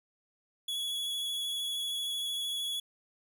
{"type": "tone with vibrato", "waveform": "45% pulse", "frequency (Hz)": 3376, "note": "G#7", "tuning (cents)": 28, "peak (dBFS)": -32, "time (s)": [0.68, 2.8], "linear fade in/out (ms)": 5, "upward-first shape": "square", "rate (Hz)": 13, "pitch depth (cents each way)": 10, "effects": []}